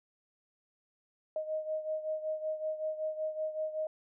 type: beating tone pair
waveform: sine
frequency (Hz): 622.3 / 627.6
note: D#5 / D#5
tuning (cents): 0 / +15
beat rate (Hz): 5.3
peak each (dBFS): -34 / -39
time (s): 1.36-3.87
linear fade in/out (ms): 2
effects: none